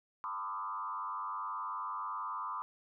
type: tone with frequency modulation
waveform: sine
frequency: 1107 Hz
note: C#6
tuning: 3 cents flat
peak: -36 dBFS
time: 0.24-2.62 s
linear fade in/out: 0 ms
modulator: 98.6 Hz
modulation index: 1.7
effects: none